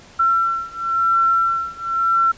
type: beating tone pair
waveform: sine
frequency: 1351 / 1351.96 Hz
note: E6 / E6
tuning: +42 / +43 cents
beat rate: 0.96 Hz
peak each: -19 / -18 dBFS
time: 0.19-2.32 s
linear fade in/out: 10 ms
effects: pink hiss -45 dBFS RMS until 2.37 s + resampled to 16000 Hz